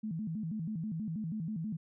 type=tone with vibrato; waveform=sine; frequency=187.2 Hz; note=F#3; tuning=20 cents sharp; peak=-34 dBFS; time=0.03-1.77 s; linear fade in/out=10 ms; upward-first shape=square; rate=6.2 Hz; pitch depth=250 cents each way; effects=none